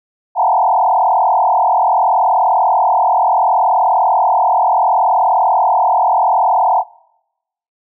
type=tone with frequency modulation; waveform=sine; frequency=823 Hz; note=G#5; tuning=16 cents flat; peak=-9 dBFS; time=0.35-6.84 s; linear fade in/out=50 ms; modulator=40.7 Hz; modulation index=3.3; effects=noise-tail reverb RT60 0.9 s tail -24 dB re dry